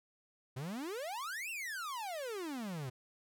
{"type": "exponential two-way sweep", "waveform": "45% pulse", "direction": "up then down", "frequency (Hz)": [121.2, 2794, 121.2], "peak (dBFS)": -39, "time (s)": [0.56, 2.9], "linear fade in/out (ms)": 10, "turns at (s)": 1.5, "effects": []}